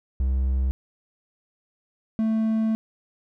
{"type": "tone pair in turn", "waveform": "triangle", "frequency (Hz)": [65.4, 221.1], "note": ["C2", "A3"], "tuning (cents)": [0, 9], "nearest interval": "octave + major sixth", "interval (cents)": 2109, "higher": "second", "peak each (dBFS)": -18, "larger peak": "neither", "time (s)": [[0.2, 0.71], [2.19, 2.75]], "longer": "second", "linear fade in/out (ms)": 0, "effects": []}